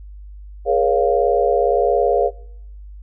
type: chord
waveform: sine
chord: Bb minor seventh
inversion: third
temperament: equal with one note detuned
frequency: 415.3 / 476.8 / 554.4 / 698.5 Hz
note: Ab4 / Bb4 / Db5 / F5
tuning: 0 / +39 / 0 / 0 cents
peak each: -19 dBFS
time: 0.65-2.31 s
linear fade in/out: 50 ms
effects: noise-tail reverb RT60 0.8 s tail -24 dB re dry + added 50 Hz sine -34 dBFS peak until 3.02 s